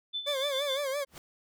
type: tone with tremolo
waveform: sine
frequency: 3518 Hz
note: A7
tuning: 1 cent flat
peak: -30 dBFS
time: 0.13-0.82 s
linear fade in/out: 20 ms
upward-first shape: sine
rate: 7.2 Hz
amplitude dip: 70%
type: tone with vibrato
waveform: 40% pulse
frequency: 554.4 Hz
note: C#5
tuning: in tune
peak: -29 dBFS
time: 0.26-1.05 s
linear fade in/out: 20 ms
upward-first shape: sine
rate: 5.9 Hz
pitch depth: 99 cents each way
type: noise with exponential growth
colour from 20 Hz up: pink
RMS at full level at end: -41 dBFS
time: 1.07-1.18 s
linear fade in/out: 1 ms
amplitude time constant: 23 ms
effects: none